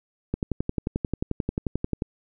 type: click train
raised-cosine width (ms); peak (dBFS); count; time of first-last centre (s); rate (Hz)
3; -12; 20; 0.34-2.021; 11.3
effects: none